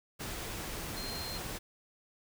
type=tone in noise; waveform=sine; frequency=4186 Hz; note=C8; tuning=in tune; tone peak=-41 dBFS; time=0.96-1.39 s; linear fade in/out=20 ms; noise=pink; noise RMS=-40 dBFS; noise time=0.19-1.59 s; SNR=-4 dB; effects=none